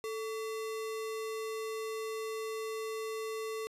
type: tone with sample-and-hold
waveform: sine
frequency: 440 Hz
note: A4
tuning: in tune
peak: -35 dBFS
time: 0.04-3.67 s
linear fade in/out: 0 ms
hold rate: 1575 Hz
effects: resampled to 32000 Hz